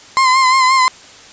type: tone with vibrato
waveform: 35% pulse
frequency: 1040 Hz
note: C6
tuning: 11 cents flat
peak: -7 dBFS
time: 0.17-0.88 s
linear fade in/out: 0 ms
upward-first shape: sine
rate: 5.7 Hz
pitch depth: 44 cents each way
effects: white hiss -39 dBFS RMS until 1.32 s + resampled to 16000 Hz